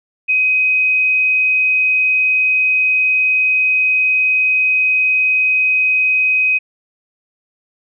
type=tone; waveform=sine; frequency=2519 Hz; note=D#7; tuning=21 cents sharp; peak=-11 dBFS; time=0.28-6.59 s; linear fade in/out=20 ms; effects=none